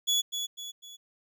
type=tone with echo; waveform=30% pulse; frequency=3398 Hz; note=G#7; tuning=39 cents sharp; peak=-21 dBFS; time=0.07-0.22 s; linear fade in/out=20 ms; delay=250 ms; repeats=3; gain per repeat=-7 dB; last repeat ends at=0.97 s; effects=none